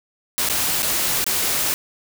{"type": "noise with dropouts", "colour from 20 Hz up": "white", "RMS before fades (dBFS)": -21, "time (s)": [0.38, 1.74], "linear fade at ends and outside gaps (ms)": 0, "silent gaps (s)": [[0.489, 0.498], [0.822, 0.829], [1.242, 1.265]], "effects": []}